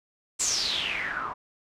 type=noise with low-pass filter sweep; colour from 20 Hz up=white; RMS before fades=-29 dBFS; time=0.39-1.34 s; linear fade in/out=20 ms; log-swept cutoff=7700 to 1000 Hz; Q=7.7; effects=none